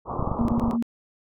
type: low-pass noise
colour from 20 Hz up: white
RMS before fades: -31 dBFS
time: 0.05-0.78 s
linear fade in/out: 50 ms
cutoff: 1200 Hz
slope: 96 dB/octave
type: clicks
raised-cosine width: 5 ms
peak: -15 dBFS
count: 10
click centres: 0.195 / 0.226 / 0.275 / 0.316 / 0.413 / 0.452 / 0.519 / 0.58 / 0.639 / 0.681 s
type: tone bursts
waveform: sine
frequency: 233.2 Hz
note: A#3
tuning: 1 cent sharp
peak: -21 dBFS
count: 4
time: 0.39-0.825 s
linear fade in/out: 0 ms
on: 93 ms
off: 21 ms
effects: none